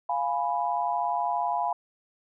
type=chord; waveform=sine; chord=F diminished; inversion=none; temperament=equal; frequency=698.5 / 830.6 / 987.8 Hz; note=F5 / Ab5 / Cb6; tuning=0 / 0 / 0 cents; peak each=-29 dBFS; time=0.09-1.73 s; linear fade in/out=5 ms; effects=none